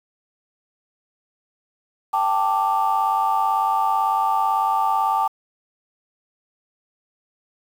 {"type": "chord", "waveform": "sine", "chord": "G suspended second", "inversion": "none", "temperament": "just", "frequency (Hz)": [784, 882, 1176], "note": ["G5", "A5", "D6"], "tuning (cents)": [0, 4, 2], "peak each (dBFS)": [-21, -20, -22], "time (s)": [2.13, 5.28], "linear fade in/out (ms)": 10, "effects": ["tanh soft clip ceiling -10 dBFS", "7-bit"]}